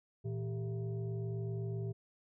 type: tone with frequency modulation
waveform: sine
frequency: 115.1 Hz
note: A#2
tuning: 22 cents flat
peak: -35 dBFS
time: 0.24-1.93 s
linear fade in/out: 20 ms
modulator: 278 Hz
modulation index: 0.82
effects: none